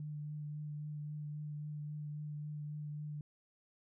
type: tone with vibrato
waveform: sine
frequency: 149.4 Hz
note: D3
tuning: 30 cents sharp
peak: -40 dBFS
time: 0-3.21 s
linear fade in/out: 2 ms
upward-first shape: triangle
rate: 3.7 Hz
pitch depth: 17 cents each way
effects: none